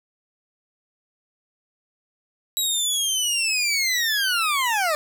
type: linear sweep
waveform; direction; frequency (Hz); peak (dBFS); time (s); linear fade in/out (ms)
20% pulse; down; 3884 to 587.3; -15; 2.57-4.95; 0
effects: none